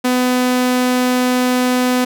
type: tone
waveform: sawtooth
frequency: 250.8 Hz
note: B3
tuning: 27 cents sharp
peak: -9 dBFS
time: 0.04-2.05 s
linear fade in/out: 10 ms
effects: none